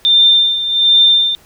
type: tone with tremolo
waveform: sine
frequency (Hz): 3592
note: A7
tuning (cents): +35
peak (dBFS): -5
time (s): 0.05-1.35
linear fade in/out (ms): 0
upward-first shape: sine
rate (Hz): 1.3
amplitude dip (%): 70
effects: pink hiss -47 dBFS RMS until 1.45 s